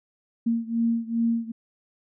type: beating tone pair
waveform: sine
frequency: 230 / 232.5 Hz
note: A#3 / A#3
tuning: -23 / -4 cents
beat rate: 2.5 Hz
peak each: -24 / -26 dBFS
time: 0.46-1.52 s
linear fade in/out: 10 ms
effects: none